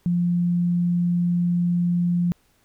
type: tone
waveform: sine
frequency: 174.61 Hz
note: F3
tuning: in tune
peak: -18 dBFS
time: 0.06-2.32 s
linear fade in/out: 0 ms
effects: pink hiss -63 dBFS RMS until 2.64 s